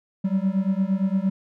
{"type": "beating tone pair", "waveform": "triangle", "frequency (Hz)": [187.9, 196.6], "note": ["F#3", "G3"], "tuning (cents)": [27, 5], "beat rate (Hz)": 8.7, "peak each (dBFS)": [-21, -21], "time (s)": [0.24, 1.3], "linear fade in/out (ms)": 10, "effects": []}